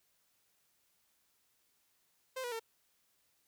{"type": "tone with pitch steps", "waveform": "sawtooth", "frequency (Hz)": [520, 485.2, 452.7], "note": ["C5", "B4", "A4"], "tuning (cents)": [-11, -31, 49], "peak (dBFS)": -34, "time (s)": [2.36, 2.597], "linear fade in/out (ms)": 10, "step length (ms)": 79, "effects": ["white hiss -75 dBFS RMS until 3.47 s"]}